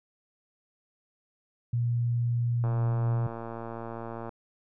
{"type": "tone", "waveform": "sine", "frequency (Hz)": 119.1, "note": "A#2", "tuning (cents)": 38, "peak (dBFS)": -24, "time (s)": [1.73, 3.27], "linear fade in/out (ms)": 5}
{"type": "click train", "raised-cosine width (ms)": 1, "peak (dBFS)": -24, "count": 191, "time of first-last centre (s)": [2.64, 4.292], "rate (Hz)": 115}
{"effects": []}